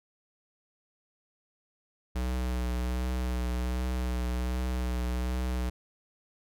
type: tone with vibrato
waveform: square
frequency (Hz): 62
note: B1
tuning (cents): +7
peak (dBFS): -29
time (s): 2.15-5.7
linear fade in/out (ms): 10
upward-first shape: triangle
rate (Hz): 1.3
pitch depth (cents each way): 29
effects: none

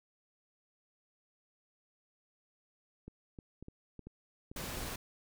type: clicks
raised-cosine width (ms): 3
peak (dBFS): -34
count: 11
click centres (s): 3.08 / 3.388 / 3.626 / 3.684 / 3.993 / 4.07 / 4.515 / 4.563 / 4.64 / 4.772 / 4.815
type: noise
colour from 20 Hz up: pink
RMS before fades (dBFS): -41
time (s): 4.56-4.96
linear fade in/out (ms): 5
effects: none

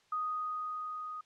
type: tone with level ramp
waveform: sine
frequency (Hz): 1244.5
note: D#6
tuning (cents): 0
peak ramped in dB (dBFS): -31 to -39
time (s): 0.12-1.21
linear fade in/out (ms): 5
effects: white hiss -68 dBFS RMS until 1.25 s + low-pass 5000 Hz 12 dB/octave

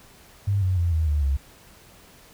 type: tone with pitch steps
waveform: sine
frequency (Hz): 100 / 92.77 / 86.06 / 79.83 / 74.05 / 68.7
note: G2 / F#2 / F2 / D#2 / D2 / C#2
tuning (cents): +35 / +5 / -25 / +45 / +15 / -15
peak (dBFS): -19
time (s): 0.47-1.37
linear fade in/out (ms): 10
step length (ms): 150
effects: pink hiss -51 dBFS RMS until 2.33 s

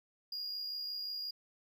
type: tone with amplitude modulation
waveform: triangle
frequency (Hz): 4849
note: D#8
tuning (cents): -45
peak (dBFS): -35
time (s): 0.32-1.31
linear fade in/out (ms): 5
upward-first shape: sine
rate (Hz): 65.6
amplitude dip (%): 35
effects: none

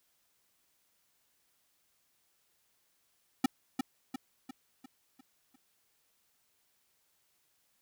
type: tone with echo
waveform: square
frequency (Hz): 261.6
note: C4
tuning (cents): 0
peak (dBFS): -23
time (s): 3.44-3.46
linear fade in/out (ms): 5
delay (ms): 350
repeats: 6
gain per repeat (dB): -6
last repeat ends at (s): 5.56
effects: white hiss -74 dBFS RMS until 7.81 s

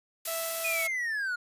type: noise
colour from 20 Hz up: blue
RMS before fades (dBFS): -33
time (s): 0.25-0.87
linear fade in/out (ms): 5
type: tone with tremolo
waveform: sawtooth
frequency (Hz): 659.3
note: E5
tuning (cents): 0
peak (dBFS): -29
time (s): 0.27-0.88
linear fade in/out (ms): 10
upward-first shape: sine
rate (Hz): 2.6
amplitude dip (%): 25
type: linear sweep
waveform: triangle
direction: down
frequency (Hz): 2507 to 1405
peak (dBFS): -27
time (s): 0.64-1.36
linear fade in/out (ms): 10
effects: resampled to 32000 Hz

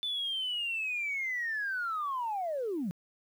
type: linear sweep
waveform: sine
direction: down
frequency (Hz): 3520 to 160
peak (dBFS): -30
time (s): 0.03-2.91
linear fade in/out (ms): 0
effects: tanh soft clip ceiling -26 dBFS + 10-bit

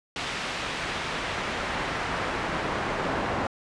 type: noise with band-pass filter sweep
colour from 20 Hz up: brown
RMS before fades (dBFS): -30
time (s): 0.16-3.47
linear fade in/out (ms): 2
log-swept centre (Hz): 3100 to 1100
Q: 0.74
effects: resampled to 22050 Hz

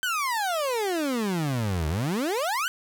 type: exponential two-way sweep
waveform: 30% pulse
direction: down then up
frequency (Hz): 1561 to 73.42 to 1561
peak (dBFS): -22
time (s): 0.03-2.68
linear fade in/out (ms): 0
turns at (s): 1.88
effects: none

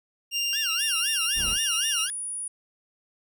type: tone with pitch glide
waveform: 25% pulse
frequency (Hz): 2794 to 2826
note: F7 to F7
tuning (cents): 0 to +20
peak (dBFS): -21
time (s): 0.31-2.09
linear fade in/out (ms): 50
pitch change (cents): +20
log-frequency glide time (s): 1.26-1.64
type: tone with vibrato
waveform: 20% pulse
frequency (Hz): 1528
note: G6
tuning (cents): -45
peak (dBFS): -28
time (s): 0.53-2.1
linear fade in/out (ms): 0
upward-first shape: sine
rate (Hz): 3.9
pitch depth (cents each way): 290
type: tone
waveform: sine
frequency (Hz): 9700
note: D#9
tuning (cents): -45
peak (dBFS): -30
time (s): 0.79-2.48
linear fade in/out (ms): 5
type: noise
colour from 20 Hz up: brown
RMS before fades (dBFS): -34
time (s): 1.35-1.58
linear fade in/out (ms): 50
effects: none

